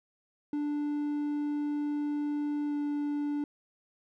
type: tone with pitch glide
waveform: triangle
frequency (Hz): 293.7 to 291.7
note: D4 to D4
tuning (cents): 0 to -12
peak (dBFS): -27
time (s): 0.53-3.44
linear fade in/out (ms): 2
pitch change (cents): -12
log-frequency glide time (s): 2.67-2.74
effects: none